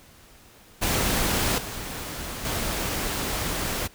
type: noise with level steps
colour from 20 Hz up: pink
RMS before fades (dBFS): -24 / -34 / -28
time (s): 0.81-3.88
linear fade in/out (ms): 20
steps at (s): 1.58 / 2.45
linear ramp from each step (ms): 2
effects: pink hiss -52 dBFS RMS until 3.94 s